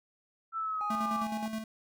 sine linear sweep, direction down, 1335 to 1156 Hz, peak -31 dBFS, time 0.52-1.27 s, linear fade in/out 50 ms
triangle tone, 829 Hz, G#5, 3 cents flat, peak -35 dBFS, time 0.81-1.46 s, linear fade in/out 0 ms
square tone with tremolo, 220 Hz, A3, in tune, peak -33 dBFS, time 0.9-1.64 s, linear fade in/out 5 ms, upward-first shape square, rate 9.5 Hz, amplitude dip 50%
effects none

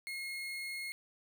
35% pulse tone, 2155 Hz, C#7, 49 cents flat, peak -37 dBFS, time 0.07-0.92 s, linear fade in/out 0 ms, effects none

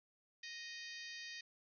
harmonic tone with a mistuned harmonic, 622.3 Hz, D#5, in tune, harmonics 3 / 4 / 5 / 6 / 7 / 8 / 9 / 10, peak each -51 / -54 / -58 / -55 / -58 / -54 / -59 / -63 dBFS, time 0.43-1.41 s, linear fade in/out 5 ms, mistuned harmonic 8, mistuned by -69 cents, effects none

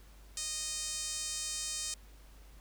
5% pulse tone with band-pass filter, 619 Hz, D#5, 9 cents flat, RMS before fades -38 dBFS, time 0.37-1.94 s, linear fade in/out 2 ms, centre 8400 Hz, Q 1.3, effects added 50 Hz sine -53 dBFS peak until 2.6 s + pink hiss -62 dBFS RMS until 2.6 s

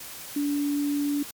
sine tone in noise, 288.3 Hz, D4, 32 cents flat, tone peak -23 dBFS, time 0.36-1.23 s, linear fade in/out 5 ms, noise white, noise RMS -40 dBFS, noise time 0-1.31 s, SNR +14 dB, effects MP3 96 kbps

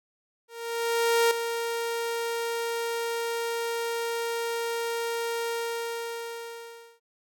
sawtooth tone with ADSR envelope, 464.7 Hz, A#4, 5 cents flat, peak -15 dBFS, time 0.48-7 s, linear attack 830 ms, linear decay 4 ms, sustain -9 dB, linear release 1500 ms, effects none

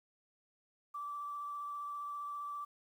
sine tone with vibrato, 1163 Hz, D6, 17 cents flat, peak -39 dBFS, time 0.94-2.65 s, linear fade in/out 10 ms, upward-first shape sine, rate 15 Hz, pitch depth 12 cents each way, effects 11-bit

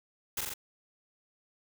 white noise with echo, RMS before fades -33 dBFS, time 0.37-0.41 s, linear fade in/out 5 ms, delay 43 ms, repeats 3, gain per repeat -2 dB, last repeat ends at 0.539 s, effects none

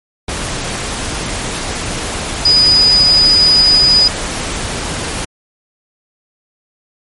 sine tone in noise, 4956 Hz, D#8, 8 cents flat, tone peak -6 dBFS, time 2.45-4.08 s, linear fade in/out 5 ms, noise pink, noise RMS -20 dBFS, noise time 0.28-5.25 s, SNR +11 dB, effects MP3 48 kbps

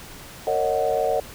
sine chord, D# minor seventh, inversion second, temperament equal with one note detuned, 458.2 / 554.4 / 622.3 / 740 Hz, A#4 / C#5 / D#5 / F#5, -30 / 0 / 0 / 0 cents, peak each -25 dBFS, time 0.47-1.2 s, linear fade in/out 2 ms, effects pink hiss -41 dBFS RMS until 1.34 s

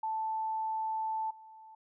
sine tone with level steps, 880 Hz, A5, in tune, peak -31 / -50 dBFS, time 0.03-1.75 s, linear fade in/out 5 ms, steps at 1.3 s, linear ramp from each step 10 ms, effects none

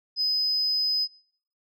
sine tone, 5030 Hz, D#8, 18 cents sharp, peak -21 dBFS, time 0.16-1.08 s, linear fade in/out 50 ms, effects noise-tail reverb RT60 0.6 s tail -23 dB re dry + tanh soft clip ceiling -18 dBFS

